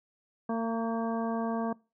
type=harmonic tone with a mistuned harmonic; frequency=227.5 Hz; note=A#3; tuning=42 cents flat; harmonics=1 / 2 / 3 / 4 / 5 / 7; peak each=-30 / -36 / -36 / -40 / -40 / -48 dBFS; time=0.49-1.73 s; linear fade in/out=5 ms; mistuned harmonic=4; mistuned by=+21 cents; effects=noise-tail reverb RT60 0.3 s tail -23 dB re dry